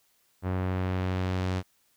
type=tone with low-pass filter sweep; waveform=sawtooth; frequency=92.5 Hz; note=F#2; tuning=in tune; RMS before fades=-29 dBFS; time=0.42-1.63 s; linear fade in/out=50 ms; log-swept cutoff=1500 to 6000 Hz; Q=0.77; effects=white hiss -68 dBFS RMS until 1.96 s